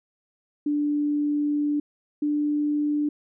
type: tone pair in turn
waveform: sine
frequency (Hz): 293.7 / 295.6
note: D4 / D4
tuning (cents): 0 / +11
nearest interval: unison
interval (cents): 11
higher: second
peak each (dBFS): -21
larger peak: neither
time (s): 0.66-1.8 / 2.22-3.09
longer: first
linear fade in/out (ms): 5
effects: none